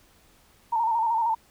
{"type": "tone with vibrato", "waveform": "sine", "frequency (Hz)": 911, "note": "A#5", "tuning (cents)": -40, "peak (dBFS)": -21, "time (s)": [0.72, 1.35], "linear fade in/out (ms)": 10, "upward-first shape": "square", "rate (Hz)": 13, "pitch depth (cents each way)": 50, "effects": ["pink hiss -59 dBFS RMS until 1.5 s"]}